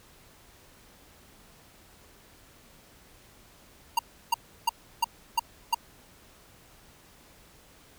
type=tone bursts; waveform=square; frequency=932.3 Hz; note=A#5; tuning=in tune; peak=-21 dBFS; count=6; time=3.97-5.746 s; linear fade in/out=5 ms; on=21 ms; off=330 ms; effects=pink hiss -56 dBFS RMS until 7.98 s